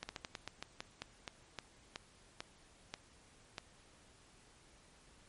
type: slowing click train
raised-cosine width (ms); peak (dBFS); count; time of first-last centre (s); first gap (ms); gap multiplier
0.2; -24; 15; 0.03-3.582; 60; 1.2
effects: pink hiss -64 dBFS RMS until 5.28 s + MP3 48 kbps